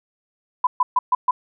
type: tone bursts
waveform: sine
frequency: 1000 Hz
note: B5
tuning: 21 cents sharp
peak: -13 dBFS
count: 5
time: 0.64-1.31 s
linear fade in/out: 5 ms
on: 30 ms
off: 130 ms
effects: none